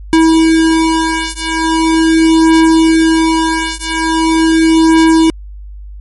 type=beating tone pair; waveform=square; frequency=323.5 / 323.91 Hz; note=E4 / E4; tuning=-32 / -30 cents; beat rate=0.41 Hz; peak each=-11 dBFS; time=0.13-5.3 s; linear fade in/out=0 ms; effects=added 50 Hz sine -26 dBFS peak until 6 s + MP3 48 kbps